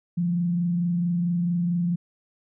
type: tone with frequency modulation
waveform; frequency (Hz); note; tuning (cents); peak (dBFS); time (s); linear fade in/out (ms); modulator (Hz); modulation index
sine; 173.7; F3; -9; -21; 0.17-1.96; 10; 24.5; 0.26
effects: none